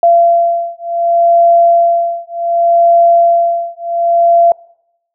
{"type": "beating tone pair", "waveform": "sine", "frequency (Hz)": [683, 683.67], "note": ["F5", "F5"], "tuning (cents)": [-39, -37], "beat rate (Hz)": 0.67, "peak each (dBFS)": -10, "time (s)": [0.03, 4.52], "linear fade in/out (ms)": 2, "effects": ["noise-tail reverb RT60 0.8 s tail -25 dB re dry"]}